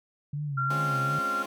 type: tone with vibrato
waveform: sine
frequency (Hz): 140.9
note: C#3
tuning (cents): +29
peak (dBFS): -29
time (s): 0.33-1.19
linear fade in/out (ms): 5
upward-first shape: sine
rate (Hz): 2.6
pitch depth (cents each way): 99
type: tone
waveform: sine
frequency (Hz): 1377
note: F6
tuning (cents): -25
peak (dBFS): -26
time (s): 0.57-1.43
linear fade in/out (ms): 10
type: chord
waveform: 15% pulse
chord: Db major seventh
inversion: second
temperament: equal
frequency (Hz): 207.7 / 261.6 / 277.2 / 349.2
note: Ab3 / C4 / Db4 / F4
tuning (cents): 0 / 0 / 0 / 0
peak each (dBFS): -34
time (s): 0.7-1.46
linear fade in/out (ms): 5
effects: none